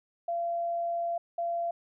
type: tone bursts at uneven times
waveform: sine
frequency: 684 Hz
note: F5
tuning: 36 cents flat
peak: -28 dBFS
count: 2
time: 0.28-1.18 / 1.38-1.71 s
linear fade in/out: 5 ms
effects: none